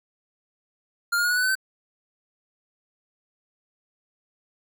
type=tone with pitch steps; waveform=square; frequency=1401 / 1423 / 1445.4 / 1468.1 / 1491.2 / 1514.6 / 1538.4 Hz; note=F6 / F6 / F#6 / F#6 / F#6 / F#6 / G6; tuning=+5 / +32 / -41 / -14 / +13 / +40 / -33 cents; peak=-21 dBFS; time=1.12-1.554 s; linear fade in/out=10 ms; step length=62 ms; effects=none